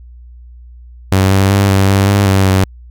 sawtooth tone with pitch steps, 95.5 / 97 / 99.3 / 96.9 / 98 / 100.4 / 96.5 / 95.1 Hz, G2 / G2 / G2 / G2 / G2 / G2 / G2 / F#2, -45 / -18 / +23 / -20 / 0 / +42 / -27 / +48 cents, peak -4 dBFS, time 1.12-2.64 s, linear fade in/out 0 ms, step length 190 ms, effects added 60 Hz sine -33 dBFS peak until 2.9 s

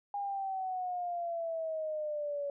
sine exponential sweep, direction down, 814 to 565 Hz, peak -33 dBFS, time 0.14-2.5 s, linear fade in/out 2 ms, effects none

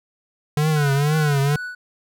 square tone with vibrato, 146.83 Hz, D3, in tune, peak -17 dBFS, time 0.57-1.56 s, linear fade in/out 2 ms, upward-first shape triangle, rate 2.1 Hz, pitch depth 130 cents each way
triangle tone with tremolo, 1480 Hz, F#6, in tune, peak -25 dBFS, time 0.76-1.75 s, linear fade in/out 5 ms, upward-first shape sine, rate 2.6 Hz, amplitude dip 90%
effects none

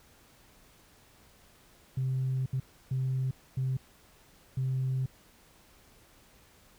sine tone bursts at uneven times, 130.81 Hz, C3, in tune, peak -26 dBFS, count 5, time 1.97-2.46 / 2.53-2.6 / 2.91-3.31 / 3.57-3.77 / 4.57-5.06 s, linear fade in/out 5 ms, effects tanh soft clip ceiling -24 dBFS + pink hiss -60 dBFS RMS until 6.78 s

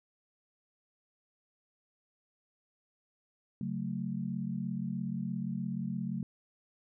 sine chord, F# minor, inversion second, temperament just, 138.75 / 185 / 222 Hz, C#3 / F#3 / A3, +2 / 0 / +16 cents, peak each -39 / -36 / -37 dBFS, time 3.61-6.23 s, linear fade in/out 2 ms, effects none

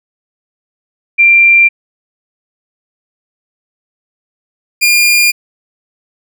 sine / sawtooth tone pair in turn, 2370 / 2411 Hz, D7 / D7, +15 / +45 cents, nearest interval unison, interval 30 cents, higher second, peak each -3 dBFS, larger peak neither, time 1.18-1.69 / 4.81-5.32 s, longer neither, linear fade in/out 20 ms, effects none

